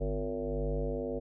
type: tone with frequency modulation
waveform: sine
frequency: 255.7 Hz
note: C4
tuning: 40 cents flat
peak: -30 dBFS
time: 0-1.2 s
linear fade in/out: 20 ms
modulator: 102 Hz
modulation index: 3.2
effects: none